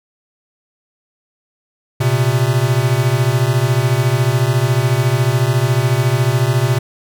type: beating tone pair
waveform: square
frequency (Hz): 118.5 / 132.5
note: A#2 / C3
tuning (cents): +29 / +22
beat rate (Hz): 14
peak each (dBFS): -16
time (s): 2-6.79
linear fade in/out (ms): 10
effects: none